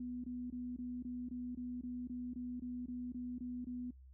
sine tone bursts, 246.9 Hz, B3, in tune, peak -40 dBFS, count 15, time 0-3.908 s, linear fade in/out 5 ms, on 240 ms, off 22 ms, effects noise-tail reverb RT60 0.1 s tail -18 dB re dry + added 65 Hz sine -55 dBFS peak until 4.13 s

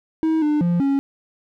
triangle tone with pitch steps, 319.2 / 299 / 173.4 / 276.3 Hz, D#4 / D4 / F3 / C#4, +44 / +31 / -12 / -6 cents, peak -14 dBFS, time 0.23-0.99 s, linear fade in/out 0 ms, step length 190 ms, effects none

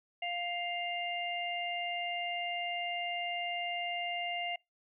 harmonic tone, 700 Hz, F5, 4 cents sharp, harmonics 1 / 3 / 4, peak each -37 / -39 / -38 dBFS, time 0.22-4.56 s, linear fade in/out 5 ms, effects noise-tail reverb RT60 0.2 s tail -25 dB re dry

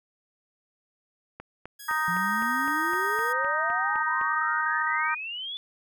click train, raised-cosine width 0.5 ms, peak -24 dBFS, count 12, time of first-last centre 1.4-4.213 s, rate 3.91 Hz
5% pulse tone, 1661.2 Hz, G#6, in tune, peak -30 dBFS, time 1.79-3.33 s, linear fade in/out 10 ms
harmonic tone, 311.1 Hz, D#4, in tune, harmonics 3 / 4 / 5 / 6, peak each -31 / -28 / -29 / -31 dBFS, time 1.88-5.15 s, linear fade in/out 10 ms
sine exponential sweep, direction up, 168.8 to 3503 Hz, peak -32 dBFS, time 2.08-5.57 s, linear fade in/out 0 ms
effects none

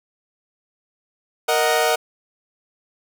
sawtooth chord, D# minor, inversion second, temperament equal, 466.2 / 622.3 / 740 Hz, A#4 / D#5 / F#5, 0 / 0 / 0 cents, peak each -17 dBFS, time 1.48-1.96 s, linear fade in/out 10 ms, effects none

